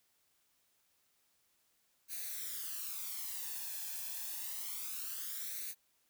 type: noise with flanger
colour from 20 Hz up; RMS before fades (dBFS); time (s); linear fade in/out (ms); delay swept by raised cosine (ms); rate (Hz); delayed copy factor
blue; -42; 2.08-5.75; 50; 0.47 to 1.19; 0.27; +0.7
effects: white hiss -75 dBFS RMS until 6.09 s